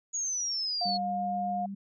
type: exponential sweep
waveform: sine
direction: down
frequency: 6770 to 4300 Hz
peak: -29 dBFS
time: 0.13-0.98 s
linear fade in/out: 20 ms
type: tone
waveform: sine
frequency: 711 Hz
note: F5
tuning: 31 cents sharp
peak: -29 dBFS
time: 0.81-1.66 s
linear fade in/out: 5 ms
type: tone with pitch glide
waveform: sine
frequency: 196 to 197.71 Hz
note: G3 to G3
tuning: 0 to +15 cents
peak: -35 dBFS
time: 0.85-1.75 s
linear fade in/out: 10 ms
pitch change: +15 cents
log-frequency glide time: 1.15-1.57 s
effects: none